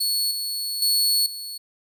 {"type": "tone with level steps", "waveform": "sawtooth", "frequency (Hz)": 4400, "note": "C#8", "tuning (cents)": -14, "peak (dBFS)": [-18, -23, -15, -29], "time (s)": [0, 1.58], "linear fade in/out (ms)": 10, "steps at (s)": [0.31, 0.82, 1.26], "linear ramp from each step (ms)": 2, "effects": []}